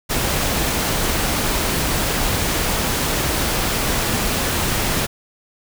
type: noise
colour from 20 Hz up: pink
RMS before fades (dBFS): -20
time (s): 0.09-5.07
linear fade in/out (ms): 20
effects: none